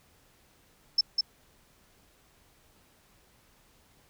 sine tone with echo, 5290 Hz, E8, 5 cents sharp, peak -19 dBFS, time 0.98-1.01 s, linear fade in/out 5 ms, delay 200 ms, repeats 1, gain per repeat -3 dB, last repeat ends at 1.21 s, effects pink hiss -63 dBFS RMS until 4.09 s

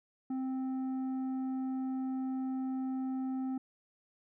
sine tone with tanh clipping, 261.6 Hz, C4, in tune, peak -34 dBFS, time 0.3-3.58 s, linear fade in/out 5 ms, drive 7 dB, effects none

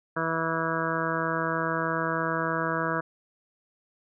harmonic tone, 163.2 Hz, E3, 17 cents flat, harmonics 1 / 2 / 3 / 4 / 6 / 7 / 8 / 9 / 10, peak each -34 / -34 / -34 / -34 / -34 / -34 / -34 / -34 / -34 dBFS, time 0.16-3.01 s, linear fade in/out 10 ms, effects none

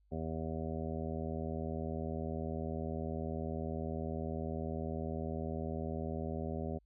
harmonic tone, 80 Hz, D#2, 49 cents sharp, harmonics 1 / 2 / 3 / 4 / 5 / 6 / 7 / 8 / 9, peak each -41 / -42 / -42 / -51 / -44 / -52 / -46 / -48 / -49 dBFS, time 0.11-6.79 s, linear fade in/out 20 ms, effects added 50 Hz sine -67 dBFS peak until 6.85 s

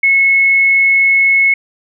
sine tone, 2188 Hz, C#7, 23 cents flat, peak -7 dBFS, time 0.03-1.54 s, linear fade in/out 5 ms, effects none

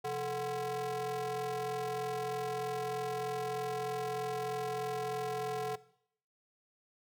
square ring-modulated tone, 151.9 Hz, D#3, 41 cents flat, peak -32 dBFS, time 0.04-5.76 s, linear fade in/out 10 ms, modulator 586 Hz, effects noise-tail reverb RT60 0.7 s tail -19 dB re dry

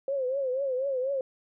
sine tone with vibrato, 530 Hz, C5, 22 cents sharp, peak -26 dBFS, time 0.08-1.21 s, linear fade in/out 2 ms, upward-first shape triangle, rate 4.1 Hz, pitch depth 120 cents each way, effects none

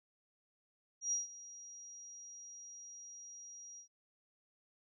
sine tone with ADSR envelope, 5730 Hz, F8, 44 cents sharp, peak -31 dBFS, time 1.01-3.88 s, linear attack 110 ms, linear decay 150 ms, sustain -18 dB, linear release 96 ms, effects none

